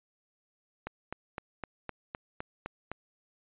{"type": "click train", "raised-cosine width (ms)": 0.5, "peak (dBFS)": -21, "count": 9, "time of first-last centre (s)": [0.87, 2.916], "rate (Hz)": 3.91, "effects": ["resampled to 8000 Hz"]}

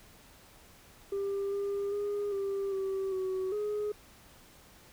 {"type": "tone with pitch steps", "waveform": "sine", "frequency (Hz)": [396.8, 400.9, 409.3, 394.3, 386.1, 376.3, 418.4], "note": ["G4", "G4", "G#4", "G4", "G4", "F#4", "G#4"], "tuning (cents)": [21, 39, -25, 10, -26, 29, 13], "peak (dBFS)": -28, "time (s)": [1.12, 3.92], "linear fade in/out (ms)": 5, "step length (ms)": 400, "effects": ["tanh soft clip ceiling -29 dBFS", "pink hiss -57 dBFS RMS until 4.92 s"]}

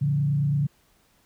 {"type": "tone with frequency modulation", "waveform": "sine", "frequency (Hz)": 143.5, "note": "D3", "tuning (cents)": -40, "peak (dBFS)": -20, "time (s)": [0.01, 0.67], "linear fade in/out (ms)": 10, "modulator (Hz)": 29.1, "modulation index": 0.55, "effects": ["pink hiss -63 dBFS RMS until 1.25 s"]}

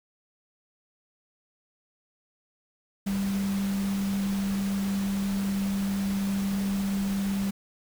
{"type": "tone in noise", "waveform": "sine", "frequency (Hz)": 196.9, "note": "G3", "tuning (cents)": 8, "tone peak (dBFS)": -25, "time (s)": [3.06, 7.51], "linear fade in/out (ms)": 10, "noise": "pink", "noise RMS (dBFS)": -39, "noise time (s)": [3.06, 7.51], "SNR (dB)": 11, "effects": []}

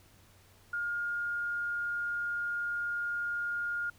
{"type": "tone", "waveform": "sine", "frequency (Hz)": 1418, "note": "F6", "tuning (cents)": 26, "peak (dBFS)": -31, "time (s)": [0.73, 3.9], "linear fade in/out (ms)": 5, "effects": ["added 95 Hz sine -63 dBFS peak until 3.98 s", "pink hiss -62 dBFS RMS until 3.98 s"]}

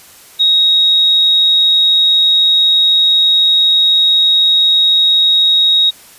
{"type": "tone", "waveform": "sine", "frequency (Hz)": 3774, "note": "A#7", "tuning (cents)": 21, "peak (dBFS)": -7, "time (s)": [0.39, 5.91], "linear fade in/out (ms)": 20, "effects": ["white hiss -40 dBFS RMS until 6.18 s", "resampled to 32000 Hz"]}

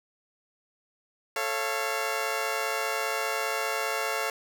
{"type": "chord", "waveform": "15% pulse", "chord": "A augmented", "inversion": "none", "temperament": "just", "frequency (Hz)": [440, 550, 687.5], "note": ["A4", "C#5", "E#5"], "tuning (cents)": [0, -14, -27], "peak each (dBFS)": [-26, -26, -26], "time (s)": [1.36, 4.3], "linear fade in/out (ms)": 2, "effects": []}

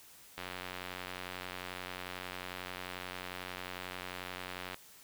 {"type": "click train", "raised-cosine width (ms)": 0.3, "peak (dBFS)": -24, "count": 399, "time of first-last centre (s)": [0.38, 4.744], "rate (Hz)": 91.2, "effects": ["white hiss -57 dBFS RMS until 5.03 s"]}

